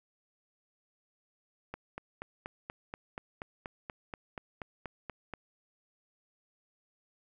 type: click train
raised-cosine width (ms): 0.5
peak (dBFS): -24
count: 16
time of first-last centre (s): 1.74-5.337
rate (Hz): 4.17
effects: 11-bit